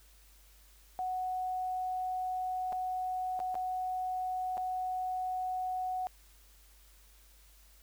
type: tone with dropouts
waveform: sine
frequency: 740 Hz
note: F#5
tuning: in tune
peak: -32 dBFS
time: 0.99-6.07 s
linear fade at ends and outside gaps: 0 ms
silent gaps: 2.723-2.728 / 3.392-3.401 / 3.544-3.553 / 4.571-4.578 s
effects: added 50 Hz sine -59 dBFS peak until 7.82 s + white hiss -63 dBFS RMS until 7.82 s